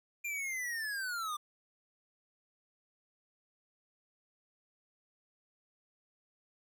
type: linear sweep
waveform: square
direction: down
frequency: 2400 to 1174.7 Hz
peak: -36 dBFS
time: 0.24-1.37 s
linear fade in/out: 10 ms
effects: none